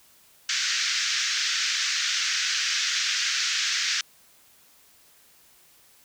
white band-pass noise, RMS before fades -26 dBFS, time 0.49-4.01 s, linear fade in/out 2 ms, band 1400 to 6400 Hz, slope 48 dB/octave, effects white hiss -57 dBFS RMS until 6.04 s

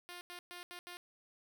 5% pulse tone bursts at uneven times, 353.3 Hz, F4, 20 cents sharp, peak -35 dBFS, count 5, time 0.09-0.21 / 0.3-0.39 / 0.51-0.63 / 0.71-0.79 / 0.87-0.97 s, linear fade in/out 0 ms, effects none

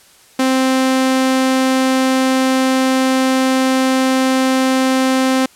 sawtooth tone, 261.6 Hz, C4, in tune, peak -8 dBFS, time 0.39-5.46 s, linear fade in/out 5 ms, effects white hiss -47 dBFS RMS until 5.55 s + low-pass 11000 Hz 12 dB/octave

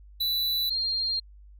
square / sine tone pair in turn, 3968 / 4204 Hz, B7 / C8, +7 / +7 cents, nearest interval minor second, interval 100 cents, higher second, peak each -25 dBFS, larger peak neither, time 0.2-0.7 / 0.7-1.2 s, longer neither, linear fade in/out 10 ms, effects added 50 Hz sine -47 dBFS peak until 1.59 s

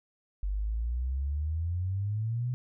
sine exponential sweep, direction up, 47.53 to 127 Hz, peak -28 dBFS, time 0.43-2.54 s, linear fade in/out 0 ms, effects none

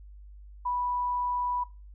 sine tone, 984 Hz, B5, 7 cents flat, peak -27 dBFS, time 0.65-1.64 s, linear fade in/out 10 ms, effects noise-tail reverb RT60 0.3 s tail -19 dB re dry + added 50 Hz sine -45 dBFS peak until 1.94 s

